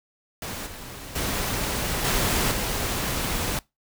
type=noise with level steps; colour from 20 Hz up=pink; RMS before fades=-33 / -39 / -27 / -23 / -27 dBFS; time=0.42-3.59 s; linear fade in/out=2 ms; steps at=0.66 / 1.15 / 2.04 / 2.51 s; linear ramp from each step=10 ms; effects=noise-tail reverb RT60 0.2 s tail -22 dB re dry